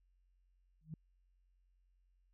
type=tone with exponential growth; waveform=sine; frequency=157.4 Hz; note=D#3; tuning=20 cents sharp; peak=-39 dBFS; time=0.81-0.94 s; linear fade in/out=2 ms; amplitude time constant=27 ms; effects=added 45 Hz sine -70 dBFS peak until 2.33 s